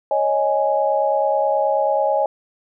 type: chord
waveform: sine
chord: C# suspended second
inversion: none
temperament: just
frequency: 554.4 / 623.7 / 831.5 Hz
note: C#5 / D#5 / G#5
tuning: 0 / +4 / +2 cents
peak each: -20 dBFS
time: 0.11-2.26 s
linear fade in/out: 2 ms
effects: none